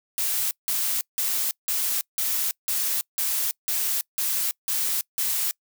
blue noise bursts, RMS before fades -25 dBFS, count 11, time 0.18-5.51 s, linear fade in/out 0 ms, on 330 ms, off 170 ms, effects noise-tail reverb RT60 0.1 s tail -25 dB re dry

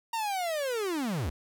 45% pulse linear sweep, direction down, 932.3 to 59.2 Hz, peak -29 dBFS, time 0.13-1.3 s, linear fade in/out 5 ms, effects none

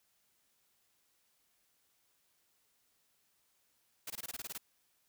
white noise bursts, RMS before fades -42 dBFS, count 10, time 4.07-4.579 s, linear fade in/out 5 ms, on 32 ms, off 21 ms, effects white hiss -75 dBFS RMS until 5.08 s

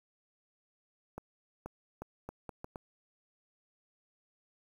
accelerating click train, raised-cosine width 1 ms, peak -27 dBFS, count 7, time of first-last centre 1.18-2.758 s, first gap 480 ms, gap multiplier 0.75, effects 9-bit

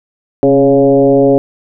sine tone with frequency modulation, 415.3 Hz, G#4, in tune, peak -5 dBFS, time 0.43-1.38 s, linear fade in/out 0 ms, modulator 141 Hz, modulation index 1.4, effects none

